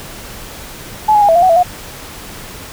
sine tone with pitch steps, 858 / 835 / 815 / 657 / 695 / 744 / 666 / 718 Hz, A5 / G#5 / G#5 / E5 / F5 / F#5 / E5 / F5, -44 / +9 / -33 / -6 / -9 / +9 / +18 / +48 cents, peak -6 dBFS, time 1.08-1.632 s, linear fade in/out 10 ms, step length 69 ms, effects pink hiss -31 dBFS RMS until 2.72 s

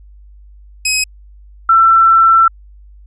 15% pulse / sine tone pair in turn, 2537 / 1340.9 Hz, D#7 / E6, +33 / +29 cents, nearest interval major seventh, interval 1104 cents, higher first, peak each -5 dBFS, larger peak neither, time 0.85-1.04 / 1.69-2.48 s, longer second, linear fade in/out 5 ms, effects added 50 Hz sine -37 dBFS peak until 3.06 s + resampled to 22050 Hz

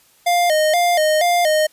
square tone with vibrato, 658 Hz, E5, 3 cents flat, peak -14 dBFS, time 0.26-1.67 s, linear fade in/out 10 ms, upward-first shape square, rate 2.1 Hz, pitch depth 110 cents each way, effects white hiss -54 dBFS RMS until 1.72 s + resampled to 32000 Hz

